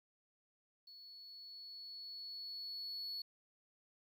sine tone with level ramp, 4400 Hz, C#8, 14 cents flat, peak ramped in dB -54 to -38 dBFS, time 0.87-3.22 s, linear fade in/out 5 ms, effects tanh soft clip ceiling -40 dBFS + 12-bit

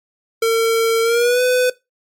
square tone with pitch glide, 454.5 to 501.4 Hz, A#4 to B4, -44 to +26 cents, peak -13 dBFS, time 0.42-1.7 s, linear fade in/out 5 ms, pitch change +170 cents, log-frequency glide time 1.02-1.42 s, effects noise-tail reverb RT60 0.2 s tail -19 dB re dry + MP3 64 kbps

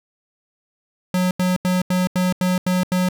square tone bursts, 182.5 Hz, F#3, 24 cents flat, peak -17 dBFS, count 8, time 1.14-3.088 s, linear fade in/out 2 ms, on 170 ms, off 84 ms, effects none

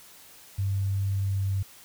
sine tone with pitch glide, 98 to 97.32 Hz, G2 to G2, 0 to -12 cents, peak -24 dBFS, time 0.58-1.63 s, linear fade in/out 10 ms, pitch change -12 cents, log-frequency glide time 1.23-1.46 s, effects white hiss -51 dBFS RMS until 1.84 s

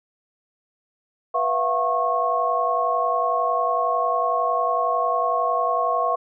sine tone cluster, 490.1 / 670 / 721 / 1092 Hz, B4 / E5 / F#5 / C#6, -13 / +28 / -45 / -26 cents, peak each -28 / -24 / -26 / -22 dBFS, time 1.34-6.16 s, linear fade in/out 10 ms, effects none

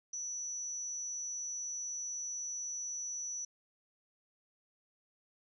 sine tone with amplitude modulation, 5920 Hz, F#8, in tune, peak -35 dBFS, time 0.13-3.45 s, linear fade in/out 5 ms, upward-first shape sine, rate 296 Hz, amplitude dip 50%, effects none

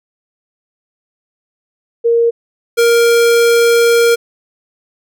sine / square tone pair in turn, 466.2 / 467.9 Hz, A#4 / A#4, 0 / +6 cents, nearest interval unison, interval 6 cents, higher second, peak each -8 dBFS, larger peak neither, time 2.04-2.31 / 2.77-4.16 s, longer second, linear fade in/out 20 ms, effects none

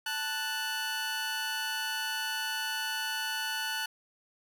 20% pulse tone pair together, 880 / 1480 Hz, A5 / F#6, 0 / 0 cents, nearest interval major sixth, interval 900 cents, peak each -32 / -28 dBFS, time 0.06-3.86 s, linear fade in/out 5 ms, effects none

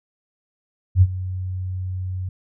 sine tone with ADSR envelope, 92.5 Hz, F#2, in tune, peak -7 dBFS, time 0.95-2.29 s, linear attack 66 ms, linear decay 49 ms, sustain -17 dB, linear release 4 ms, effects none

